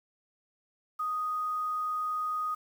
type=tone with quantisation; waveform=sine; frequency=1244.5 Hz; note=D#6; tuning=in tune; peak=-29 dBFS; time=0.99-2.55 s; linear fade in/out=10 ms; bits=9; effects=none